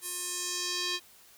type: tone with band-pass filter sweep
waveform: square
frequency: 356.5 Hz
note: F4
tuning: 36 cents sharp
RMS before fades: -34 dBFS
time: 0.01-1 s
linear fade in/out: 50 ms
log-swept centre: 11000 to 3800 Hz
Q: 1.8
effects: white hiss -57 dBFS RMS until 1.37 s